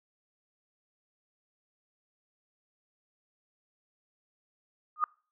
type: tone with exponential growth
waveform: sine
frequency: 1230 Hz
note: D#6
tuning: 20 cents flat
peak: -19 dBFS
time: 4.96-5.04 s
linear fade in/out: 1 ms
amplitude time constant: 17 ms
effects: noise-tail reverb RT60 0.4 s tail -26 dB re dry